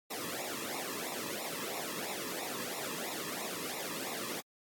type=noise with flanger; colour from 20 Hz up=pink; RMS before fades=-39 dBFS; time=0.1-4.41 s; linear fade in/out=10 ms; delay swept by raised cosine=0.63 to 1.38 ms; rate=3 Hz; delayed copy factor=-0.95; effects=high-pass 200 Hz 12 dB/octave + AAC 64 kbps